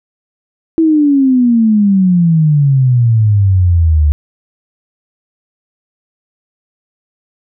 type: exponential sweep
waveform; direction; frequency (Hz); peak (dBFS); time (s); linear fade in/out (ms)
sine; down; 329.6 to 72.6; -6; 0.78-4.12; 0
effects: none